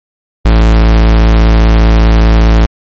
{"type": "tone", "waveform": "45% pulse", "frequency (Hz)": 55, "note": "A1", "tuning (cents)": 0, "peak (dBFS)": -3, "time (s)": [0.45, 2.66], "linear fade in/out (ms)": 5, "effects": ["low-pass 5000 Hz 12 dB/octave", "MP3 32 kbps"]}